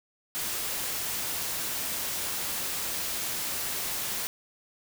white noise, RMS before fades -32 dBFS, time 0.35-4.27 s, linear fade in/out 0 ms, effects none

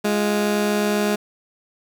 20% pulse tone pair together, 207.7 / 347.4 Hz, G#3 / F4, 0 / -9 cents, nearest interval major sixth, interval 891 cents, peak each -14 / -22 dBFS, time 0.04-1.16 s, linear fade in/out 10 ms, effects none

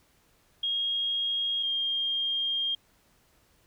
sine tone pair in turn, 3263 / 3216 Hz, G#7 / G7, -31 / +44 cents, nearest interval unison, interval 25 cents, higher first, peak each -26 / -26 dBFS, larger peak neither, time 0.63-1.63 / 1.63-2.75 s, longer second, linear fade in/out 5 ms, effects pink hiss -65 dBFS RMS until 3.66 s

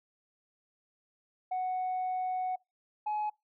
sine tone pair in turn, 740 / 845.7 Hz, F#5 / G#5, 0 / +31 cents, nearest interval major second, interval 231 cents, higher second, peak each -28 dBFS, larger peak neither, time 1.51-2.56 / 3.06-3.3 s, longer first, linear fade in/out 10 ms, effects noise-tail reverb RT60 0.2 s tail -25 dB re dry + tanh soft clip ceiling -28 dBFS

